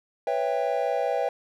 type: chord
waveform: triangle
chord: C# half-diminished seventh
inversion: third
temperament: equal with one note detuned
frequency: 493.9 / 554.4 / 659.3 / 794.5 Hz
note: B4 / C#5 / E5 / G5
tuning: 0 / 0 / 0 / +23 cents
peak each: -27 dBFS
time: 0.27-1.29 s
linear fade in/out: 2 ms
effects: none